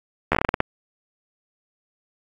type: slowing click train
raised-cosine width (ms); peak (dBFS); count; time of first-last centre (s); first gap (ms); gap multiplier
0.5; -3; 10; 0.32-0.604; 12; 1.23
effects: AAC 64 kbps